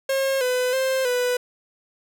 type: tone with pitch steps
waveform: 45% pulse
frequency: 539 / 502 / 526 / 494.9 Hz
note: C#5 / B4 / C5 / B4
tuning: -49 / +28 / +9 / +4 cents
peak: -20 dBFS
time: 0.09-1.37 s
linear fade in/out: 5 ms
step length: 320 ms
effects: none